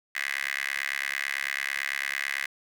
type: tone with high-pass filter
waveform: 15% pulse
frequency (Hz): 69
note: C#2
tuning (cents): -7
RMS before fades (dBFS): -31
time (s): 0.15-2.46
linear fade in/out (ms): 5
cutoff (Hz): 1900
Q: 6.9
effects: none